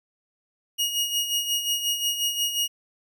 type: tone with tremolo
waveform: sawtooth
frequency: 2876 Hz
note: F#7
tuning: 50 cents flat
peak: -18 dBFS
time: 0.78-2.68 s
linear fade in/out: 20 ms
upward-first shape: sine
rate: 5.6 Hz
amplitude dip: 60%
effects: none